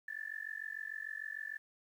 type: tone with amplitude modulation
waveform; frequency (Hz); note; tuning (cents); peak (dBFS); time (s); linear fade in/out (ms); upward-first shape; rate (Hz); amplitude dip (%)
sine; 1754; A6; -6; -36; 0.08-1.58; 5; sine; 46.7; 100
effects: 11-bit